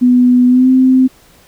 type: tone with pitch glide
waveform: sine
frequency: 248.1 to 259.1 Hz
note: B3 to C4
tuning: +8 to -17 cents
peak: -5 dBFS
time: 0.01-1.08 s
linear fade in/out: 20 ms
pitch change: +75 cents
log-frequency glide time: 0.47-0.69 s
effects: pink hiss -46 dBFS RMS until 1.47 s